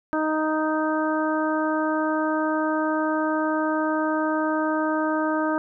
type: harmonic tone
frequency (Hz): 311.1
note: D#4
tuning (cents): 0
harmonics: 1 / 2 / 3 / 4 / 5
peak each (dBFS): -24 / -27 / -29 / -30 / -31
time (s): 0.13-5.58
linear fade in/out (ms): 0
effects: none